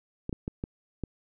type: clicks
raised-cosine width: 3 ms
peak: -19 dBFS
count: 5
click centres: 0.294 / 0.328 / 0.479 / 0.639 / 1.037 s
effects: none